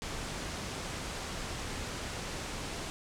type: low-pass noise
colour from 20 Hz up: pink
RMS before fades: -39 dBFS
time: 0.02-2.9 s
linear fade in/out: 0 ms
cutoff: 8700 Hz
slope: 24 dB/octave
effects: none